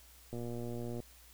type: click train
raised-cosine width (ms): 2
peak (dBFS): -29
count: 81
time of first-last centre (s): 0.33-1.002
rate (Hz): 119
effects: added 60 Hz sine -60 dBFS peak until 1.33 s + white hiss -60 dBFS RMS until 1.33 s